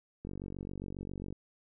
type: click train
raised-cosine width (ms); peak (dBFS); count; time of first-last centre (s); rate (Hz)
3; -28; 52; 0.25-1.326; 47.4
effects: none